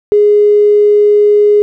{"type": "tone with tanh clipping", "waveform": "triangle", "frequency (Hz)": 415.3, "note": "G#4", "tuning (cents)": 0, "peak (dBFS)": -4, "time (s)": [0.12, 1.62], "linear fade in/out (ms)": 0, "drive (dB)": 3, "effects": []}